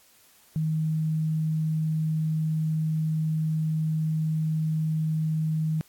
sine tone, 157.3 Hz, D#3, 19 cents sharp, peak -23 dBFS, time 0.56-5.81 s, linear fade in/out 0 ms, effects white hiss -58 dBFS RMS until 5.88 s + AAC 64 kbps

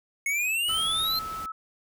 square exponential sweep, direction up, 2180 to 4186 Hz, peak -25 dBFS, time 0.26-1.19 s, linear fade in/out 2 ms
pink noise, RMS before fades -43 dBFS, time 0.68-1.46 s, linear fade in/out 2 ms
sine tone, 1305 Hz, E6, 18 cents flat, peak -32 dBFS, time 0.69-1.52 s, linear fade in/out 5 ms
effects none

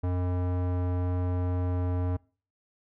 square tone with low-pass filter, 89.9 Hz, F#2, 49 cents flat, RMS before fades -28 dBFS, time 0.03-2.17 s, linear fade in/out 10 ms, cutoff 900 Hz, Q 0.8, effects noise-tail reverb RT60 0.4 s tail -24 dB re dry

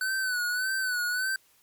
square tone with vibrato, 1500 Hz, F#6, 23 cents sharp, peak -27 dBFS, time 0.01-1.36 s, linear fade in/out 2 ms, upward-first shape sine, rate 1.7 Hz, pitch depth 63 cents each way, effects white hiss -63 dBFS RMS until 1.62 s + MP3 96 kbps

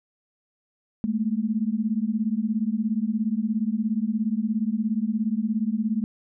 sine beating tone pair, 209.6 / 226.6 Hz, G#3 / A#3, +16 / -49 cents, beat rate 17 Hz, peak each -25 dBFS, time 1.04-6.04 s, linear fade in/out 0 ms, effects none

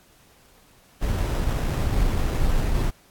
brown noise with sample-and-hold, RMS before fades -22 dBFS, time 1.01-2.91 s, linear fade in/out 20 ms, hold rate 4410 Hz, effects pink hiss -56 dBFS RMS until 3.1 s + AAC 64 kbps

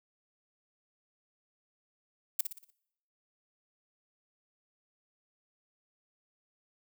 violet noise with echo, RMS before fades -27 dBFS, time 2.39-2.41 s, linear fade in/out 5 ms, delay 59 ms, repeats 5, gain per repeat -7 dB, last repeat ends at 2.705 s, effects noise-tail reverb RT60 0.8 s tail -25 dB re dry

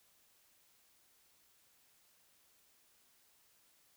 silence, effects white hiss -70 dBFS RMS until 3.96 s

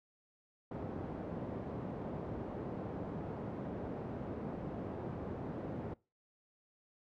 pink band-pass noise, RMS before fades -42 dBFS, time 0.71-5.94 s, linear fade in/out 5 ms, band 110 to 620 Hz, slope 12 dB/octave, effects noise-tail reverb RT60 0.3 s tail -23 dB re dry

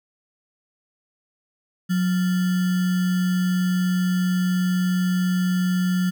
sine tone with sample-and-hold, 182.1 Hz, F#3, 27 cents flat, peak -18 dBFS, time 1.89-6.11 s, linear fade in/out 20 ms, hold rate 1575 Hz, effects none

